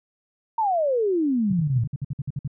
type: exponential sweep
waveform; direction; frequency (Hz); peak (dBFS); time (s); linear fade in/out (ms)
sine; down; 932.3 to 110; -19; 0.58-1.84; 5
type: tone bursts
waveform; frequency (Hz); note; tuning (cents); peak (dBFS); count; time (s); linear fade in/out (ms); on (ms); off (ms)
sine; 138.59; C#3; 0; -24; 12; 1.5-2.477; 5; 31; 55
effects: none